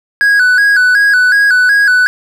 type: tone with vibrato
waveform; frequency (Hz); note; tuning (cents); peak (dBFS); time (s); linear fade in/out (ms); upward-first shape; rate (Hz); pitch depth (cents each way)
triangle; 1568; G6; 0; -4; 0.21-2.07; 0; square; 2.7; 87
effects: none